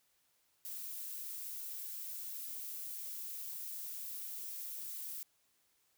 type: noise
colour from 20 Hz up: violet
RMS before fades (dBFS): -44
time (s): 0.65-5.23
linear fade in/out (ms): 0
effects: white hiss -75 dBFS RMS until 5.97 s